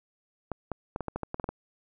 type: clicks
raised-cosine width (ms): 1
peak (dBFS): -18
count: 11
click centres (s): 0.517 / 0.717 / 0.961 / 1.007 / 1.083 / 1.16 / 1.233 / 1.344 / 1.398 / 1.442 / 1.49
effects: none